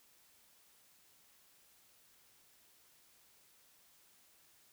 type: silence
effects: white hiss -67 dBFS RMS until 4.72 s